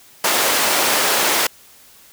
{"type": "high-pass noise", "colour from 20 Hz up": "pink", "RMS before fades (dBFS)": -17, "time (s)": [0.24, 1.47], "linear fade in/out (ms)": 5, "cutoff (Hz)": 470, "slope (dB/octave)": 12, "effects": ["white hiss -47 dBFS RMS until 2.12 s"]}